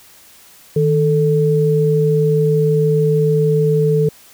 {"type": "tone pair together", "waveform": "sine", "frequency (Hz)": [155.56, 440], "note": ["D#3", "A4"], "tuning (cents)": [0, 0], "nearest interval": "octave + tritone", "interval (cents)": 1800, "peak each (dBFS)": -14, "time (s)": [0.76, 4.09], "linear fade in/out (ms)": 5, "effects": ["white hiss -45 dBFS RMS until 4.33 s"]}